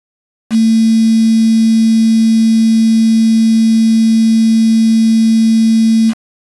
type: tone with quantisation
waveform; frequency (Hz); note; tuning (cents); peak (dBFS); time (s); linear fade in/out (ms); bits
sine; 223.7; A3; +29; -6; 0.5-6.14; 50; 4
effects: resampled to 24000 Hz